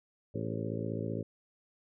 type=harmonic tone with a mistuned harmonic; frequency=55.3 Hz; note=A1; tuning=9 cents sharp; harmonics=2 / 3 / 4 / 5 / 6 / 7 / 8 / 9 / 10; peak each=-38 / -40 / -41 / -42 / -43 / -43 / -44 / -45 / -45 dBFS; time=0.34-1.23 s; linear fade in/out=10 ms; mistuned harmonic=8; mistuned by=-54 cents; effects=none